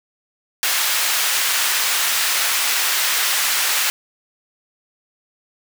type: high-pass noise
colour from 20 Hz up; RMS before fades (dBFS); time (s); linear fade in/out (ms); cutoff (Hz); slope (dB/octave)
pink; -19; 0.63-3.9; 0; 1500; 12
effects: none